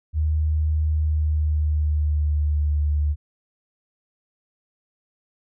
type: tone with pitch glide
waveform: sine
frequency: 77.2 to 74.14 Hz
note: D#2 to D2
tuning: -13 to +17 cents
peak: -18 dBFS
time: 0.13-3.16 s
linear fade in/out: 50 ms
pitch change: -70 cents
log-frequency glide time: 0.94-2.75 s
effects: none